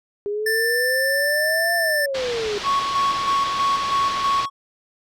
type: exponential two-way sweep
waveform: sine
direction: up then down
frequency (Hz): 404.6 to 688 to 404.6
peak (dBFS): -22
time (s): 0.26-2.58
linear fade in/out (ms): 0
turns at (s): 1.75
type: tone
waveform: square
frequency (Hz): 1775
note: A6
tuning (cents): +15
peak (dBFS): -20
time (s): 0.46-2.06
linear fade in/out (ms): 5
type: low-pass noise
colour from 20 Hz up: white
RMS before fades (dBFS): -31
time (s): 2.14-4.46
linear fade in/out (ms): 10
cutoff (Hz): 4800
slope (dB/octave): 24
type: tone with tremolo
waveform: triangle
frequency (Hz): 1108.7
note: C#6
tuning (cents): 0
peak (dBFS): -15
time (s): 2.63-4.5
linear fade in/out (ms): 50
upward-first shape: square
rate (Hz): 3.1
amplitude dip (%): 45
effects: none